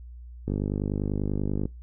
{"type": "click train", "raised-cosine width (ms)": 3, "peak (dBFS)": -15, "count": 60, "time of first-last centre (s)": [0.48, 1.655], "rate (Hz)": 50.2, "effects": ["noise-tail reverb RT60 0.2 s tail -22 dB re dry", "added 60 Hz sine -40 dBFS peak until 1.82 s"]}